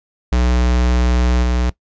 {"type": "tone with level steps", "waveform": "square", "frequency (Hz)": 61.2, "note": "B1", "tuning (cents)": -15, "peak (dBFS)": [-13, -15], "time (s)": [0.32, 1.7], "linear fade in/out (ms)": 5, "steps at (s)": 1.42, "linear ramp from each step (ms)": 20, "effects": ["noise-tail reverb RT60 0.1 s tail -19 dB re dry", "resampled to 16000 Hz"]}